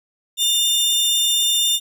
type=tone pair together; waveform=sawtooth; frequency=2851 / 3592 Hz; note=F7 / A7; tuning=+35 / +35 cents; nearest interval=major third; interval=400 cents; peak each=-23 / -13 dBFS; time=0.37-1.8 s; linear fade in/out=50 ms; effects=none